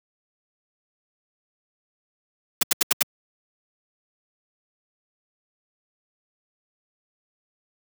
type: noise bursts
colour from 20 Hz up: white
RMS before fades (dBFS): -18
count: 5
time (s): 2.61-3.027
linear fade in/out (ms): 5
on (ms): 21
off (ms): 78
effects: high-pass 150 Hz 12 dB/octave